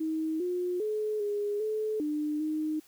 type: tone with pitch steps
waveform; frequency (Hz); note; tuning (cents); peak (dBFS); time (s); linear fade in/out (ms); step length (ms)
sine; 317 / 358.3 / 427.3 / 412 / 431.7 / 300.3 / 309.2; D#4 / F4 / G#4 / G#4 / A4 / D4 / D#4; +32 / +44 / +49 / -14 / -33 / +39 / -11; -28; 0-2.8; 10; 400
effects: white hiss -60 dBFS RMS until 2.87 s